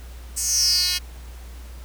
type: tone with high-pass filter sweep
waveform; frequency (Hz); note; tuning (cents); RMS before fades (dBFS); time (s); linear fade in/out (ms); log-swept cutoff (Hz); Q
10% pulse; 361.5; F#4; -40; -21; 0.36-0.99; 20; 7600 to 3500; 7.5
effects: added 60 Hz sine -36 dBFS peak until 1.84 s + pink hiss -48 dBFS RMS until 1.84 s